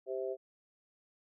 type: harmonic tone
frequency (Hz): 130.81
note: C3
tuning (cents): 0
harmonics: 3 / 4 / 5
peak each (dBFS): -37 / -39 / -41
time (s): 0.06-0.37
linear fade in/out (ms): 50
effects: none